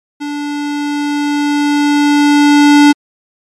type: tone with level ramp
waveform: square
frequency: 291.2 Hz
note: D4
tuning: 15 cents flat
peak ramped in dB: -19 to -3 dBFS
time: 0.2-2.93 s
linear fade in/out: 20 ms
effects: low-pass 7000 Hz 12 dB/octave + MP3 96 kbps